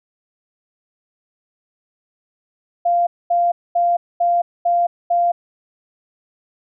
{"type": "tone bursts", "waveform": "sine", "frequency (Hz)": 695, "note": "F5", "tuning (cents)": -9, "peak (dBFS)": -13, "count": 6, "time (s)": [2.85, 5.32], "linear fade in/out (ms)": 10, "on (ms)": 220, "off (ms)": 230, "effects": []}